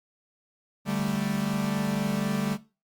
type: chord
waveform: 45% pulse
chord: D suspended fourth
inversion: none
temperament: equal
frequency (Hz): 146.83 / 196 / 220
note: D3 / G3 / A3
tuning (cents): 0 / 0 / 0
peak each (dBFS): -32 / -29 / -31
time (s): 0.85-2.58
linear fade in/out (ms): 50
effects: noise-tail reverb RT60 0.3 s tail -17 dB re dry + Opus 48 kbps